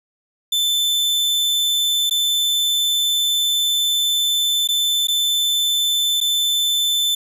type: tone with dropouts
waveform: 40% pulse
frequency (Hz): 3528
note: A7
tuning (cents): +4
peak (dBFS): -15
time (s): 0.52-7.15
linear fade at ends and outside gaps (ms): 5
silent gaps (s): 2.097-2.109 / 4.675-4.687 / 5.072-5.083 / 6.204-6.211
effects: none